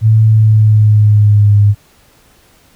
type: tone with pitch glide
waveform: sine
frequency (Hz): 110.1 to 102.73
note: A2 to G#2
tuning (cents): +2 to -18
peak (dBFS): -4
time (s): 0.01-1.75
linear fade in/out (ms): 50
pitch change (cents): -120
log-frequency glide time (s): 0.24-1.56
effects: pink hiss -48 dBFS RMS until 2.75 s